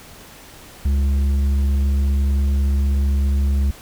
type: tone with tanh clipping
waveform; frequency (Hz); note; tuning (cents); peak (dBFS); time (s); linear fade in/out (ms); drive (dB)
sine; 69.3; C#2; 0; -16; 0.85-3.71; 5; 7
effects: pink hiss -42 dBFS RMS until 3.81 s